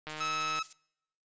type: click train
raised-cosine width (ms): 0.3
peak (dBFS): -24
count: 81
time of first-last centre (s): 0.07-0.589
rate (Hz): 154
type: noise with tremolo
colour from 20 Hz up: violet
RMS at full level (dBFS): -39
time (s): 0.09-0.73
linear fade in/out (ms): 5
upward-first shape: sine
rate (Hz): 13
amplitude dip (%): 65
type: tone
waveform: sawtooth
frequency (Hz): 1295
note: E6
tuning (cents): -31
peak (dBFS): -27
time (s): 0.2-0.63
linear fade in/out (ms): 10
effects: noise-tail reverb RT60 0.8 s tail -26 dB re dry + resampled to 16000 Hz